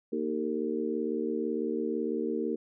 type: harmonic tone with a mistuned harmonic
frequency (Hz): 78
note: D#2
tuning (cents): +5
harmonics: 3 / 4 / 5 / 6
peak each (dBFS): -34 / -34 / -34 / -34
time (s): 0.12-2.56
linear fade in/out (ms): 10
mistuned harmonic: 6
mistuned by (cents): -45
effects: none